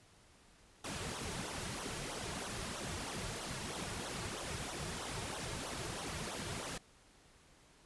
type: noise with flanger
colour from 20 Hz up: pink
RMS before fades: -42 dBFS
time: 0.84-6.78 s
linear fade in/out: 5 ms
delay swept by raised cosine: 0.41 to 4.01 ms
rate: 3.1 Hz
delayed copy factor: -0.75
effects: pink hiss -64 dBFS RMS until 7.85 s + resampled to 24000 Hz